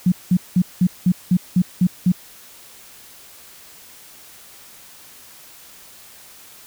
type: tone bursts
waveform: sine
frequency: 180.9 Hz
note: F#3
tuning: 39 cents flat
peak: -11 dBFS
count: 9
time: 0.06-2.12 s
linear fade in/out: 5 ms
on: 60 ms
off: 190 ms
effects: white hiss -44 dBFS RMS until 6.66 s